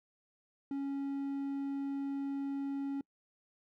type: tone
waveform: triangle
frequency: 277.2 Hz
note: C#4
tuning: in tune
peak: -32 dBFS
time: 0.71-3.01 s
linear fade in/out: 2 ms
effects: noise-tail reverb RT60 0.1 s tail -26 dB re dry